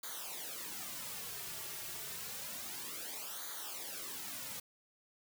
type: noise with flanger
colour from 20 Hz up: white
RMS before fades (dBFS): -44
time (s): 0.03-4.6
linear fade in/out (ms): 5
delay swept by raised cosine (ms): 0.37 to 3.97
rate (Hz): 0.29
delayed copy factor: -0.8
effects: none